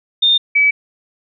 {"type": "tone pair in turn", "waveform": "sine", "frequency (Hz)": [3634, 2289], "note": ["A#7", "D7"], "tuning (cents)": [-45, -45], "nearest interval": "minor sixth", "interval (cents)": 800, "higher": "first", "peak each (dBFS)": -9, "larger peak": "neither", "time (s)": [[0.22, 0.38], [0.55, 0.71]], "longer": "neither", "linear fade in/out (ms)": 10, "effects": []}